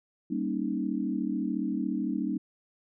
sine chord, Eb dominant seventh, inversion first, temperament equal, 196 / 233.1 / 277.2 / 311.1 Hz, G3 / Bb3 / Db4 / Eb4, 0 / 0 / 0 / 0 cents, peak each -33 dBFS, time 0.3-2.38 s, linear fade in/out 10 ms, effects none

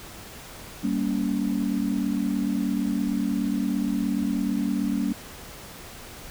sine chord, G diminished, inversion none, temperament equal with one note detuned, 196 / 233.1 / 282.5 Hz, G3 / Bb3 / Db4, 0 / 0 / +33 cents, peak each -27 dBFS, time 0.83-5.13 s, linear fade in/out 10 ms, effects pink hiss -42 dBFS RMS until 6.3 s

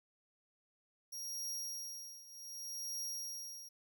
sawtooth tone with tremolo, 5630 Hz, F8, 13 cents sharp, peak -36 dBFS, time 1.12-3.69 s, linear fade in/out 10 ms, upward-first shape triangle, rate 0.66 Hz, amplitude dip 85%, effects 13-bit

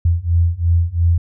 sine beating tone pair, 83.6 / 86.5 Hz, E2 / F2, +25 / -16 cents, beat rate 2.9 Hz, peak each -16 / -15 dBFS, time 0.05-1.18 s, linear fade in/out 5 ms, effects none

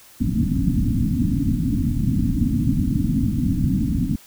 white low-pass noise, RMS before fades -20 dBFS, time 0.2-4.16 s, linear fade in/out 10 ms, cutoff 290 Hz, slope 96 dB/octave, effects white hiss -48 dBFS RMS until 4.26 s

